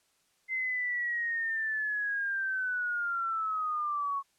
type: linear sweep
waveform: sine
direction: down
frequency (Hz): 2074 to 1100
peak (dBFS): -29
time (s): 0.48-4.23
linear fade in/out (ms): 50
effects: white hiss -71 dBFS RMS until 4.38 s + low-pass 10000 Hz 12 dB/octave